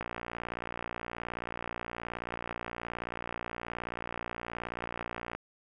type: click train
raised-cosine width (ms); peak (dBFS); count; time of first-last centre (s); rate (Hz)
0.5; -21; 315; 0.01-5.35; 58.8
effects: none